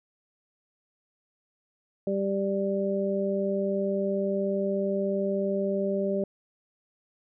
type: harmonic tone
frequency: 196.6 Hz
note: G3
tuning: 5 cents sharp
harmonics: 1 / 2 / 3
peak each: -29 / -29 / -29 dBFS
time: 2.07-6.24 s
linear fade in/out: 2 ms
effects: none